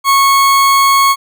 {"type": "tone", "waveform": "40% pulse", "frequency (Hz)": 1100, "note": "C#6", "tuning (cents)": -14, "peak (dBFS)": -6, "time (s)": [0.04, 1.16], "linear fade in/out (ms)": 50, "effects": []}